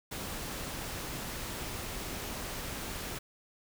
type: noise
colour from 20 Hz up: pink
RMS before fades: -39 dBFS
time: 0.11-3.19 s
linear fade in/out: 10 ms
effects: none